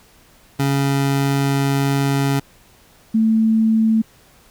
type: tone pair in turn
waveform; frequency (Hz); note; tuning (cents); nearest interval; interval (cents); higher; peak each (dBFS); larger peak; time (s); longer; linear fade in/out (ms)
25% pulse / sine; 138.59 / 221.7; C#3 / A3; 0 / +13; minor sixth; 813; second; -12; neither; 0.59-2.4 / 3.14-4.02; first; 10
effects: pink hiss -51 dBFS RMS until 4.5 s